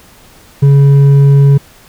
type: tone with hard clipping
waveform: sine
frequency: 140 Hz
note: C#3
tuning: 18 cents sharp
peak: -4 dBFS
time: 0.62-1.58 s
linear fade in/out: 10 ms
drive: 4 dB
effects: pink hiss -41 dBFS RMS until 1.88 s